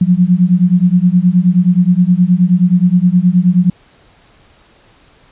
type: beating tone pair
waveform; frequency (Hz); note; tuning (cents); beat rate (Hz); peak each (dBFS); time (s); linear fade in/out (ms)
sine; 174.61 / 184.11; F3 / F#3; 0 / -8; 9.5; -10; 0.01-3.7; 5
effects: pink hiss -48 dBFS RMS until 5.31 s + resampled to 8000 Hz